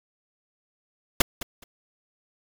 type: noise with echo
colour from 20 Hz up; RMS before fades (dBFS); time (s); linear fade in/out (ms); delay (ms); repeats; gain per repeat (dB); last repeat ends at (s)
pink; -17; 1.2-1.22; 5; 210; 2; -15; 1.64
effects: none